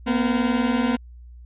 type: tone pair together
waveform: 40% pulse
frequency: 233.5 / 253.8 Hz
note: A#3 / B3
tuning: +3 / +47 cents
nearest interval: minor second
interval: 144 cents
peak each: -21 dBFS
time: 0.06-0.97 s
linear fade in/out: 20 ms
effects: added 60 Hz sine -40 dBFS peak until 1.45 s + resampled to 8000 Hz